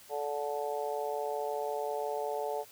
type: harmonic tone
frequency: 145.5 Hz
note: D3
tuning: 16 cents flat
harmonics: 3 / 4 / 5 / 6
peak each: -36 / -37 / -38 / -39 dBFS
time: 0.09-2.65 s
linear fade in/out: 50 ms
effects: white hiss -55 dBFS RMS until 2.71 s